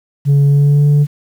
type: tone with pitch glide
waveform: sine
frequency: 141.6 to 145.92 Hz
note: C#3 to D3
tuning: +37 to -11 cents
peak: -4 dBFS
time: 0.25-1.07 s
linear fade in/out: 50 ms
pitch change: +52 cents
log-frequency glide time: 0.46-0.87 s
effects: tanh soft clip ceiling -6 dBFS + 7-bit